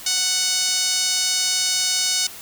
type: tone with band-pass filter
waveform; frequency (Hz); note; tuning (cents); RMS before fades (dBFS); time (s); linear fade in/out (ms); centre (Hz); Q
5% pulse; 740; F#5; 0; -21; 0.06-2.27; 5; 5400; 1.1
effects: white hiss -38 dBFS RMS until 2.41 s